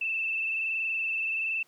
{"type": "tone with frequency modulation", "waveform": "sine", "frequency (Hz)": 2647, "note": "E7", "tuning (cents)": 7, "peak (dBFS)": -27, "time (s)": [0.01, 1.63], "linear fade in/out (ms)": 5, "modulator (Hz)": 21.2, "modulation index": 2.5, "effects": ["pink hiss -64 dBFS RMS until 1.67 s", "high-pass 200 Hz 12 dB/octave"]}